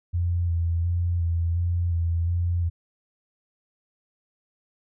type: tone with vibrato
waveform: sine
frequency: 85.6 Hz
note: F2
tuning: 34 cents flat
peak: -21 dBFS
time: 0.13-2.7 s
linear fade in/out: 20 ms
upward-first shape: square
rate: 1.4 Hz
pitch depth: 26 cents each way
effects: none